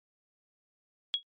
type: tone with exponential decay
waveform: sine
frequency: 3322 Hz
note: G#7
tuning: in tune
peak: -22 dBFS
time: 1.14-1.23 s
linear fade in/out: 0 ms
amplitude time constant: 19 ms
effects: MP3 32 kbps